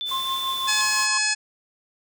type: tone with pitch glide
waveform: sine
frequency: 3520 to 3496 Hz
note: A7 to A7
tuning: 0 to -12 cents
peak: -26 dBFS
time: 0.01-0.81 s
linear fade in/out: 0 ms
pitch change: -12 cents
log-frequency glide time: 0.44-0.61 s
type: noise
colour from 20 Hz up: white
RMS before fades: -38 dBFS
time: 0.05-1.08 s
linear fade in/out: 50 ms
type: tone with tremolo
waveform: triangle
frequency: 1063 Hz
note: C6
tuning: 27 cents sharp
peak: -22 dBFS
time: 0.11-1.18 s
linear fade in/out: 5 ms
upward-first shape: triangle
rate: 5.9 Hz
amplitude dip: 75%
type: harmonic tone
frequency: 850 Hz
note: G#5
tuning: 40 cents sharp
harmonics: 1 / 2 / 3 / 4 / 5 / 6 / 7 / 8 / 9 / 10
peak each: -35 / -26 / -27 / -37 / -30 / -26 / -38 / -28 / -36 / -31 dBFS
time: 0.67-1.35 s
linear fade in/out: 20 ms
effects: none